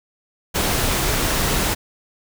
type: noise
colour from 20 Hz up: pink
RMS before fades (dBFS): -20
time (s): 0.54-1.75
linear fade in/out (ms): 20
effects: none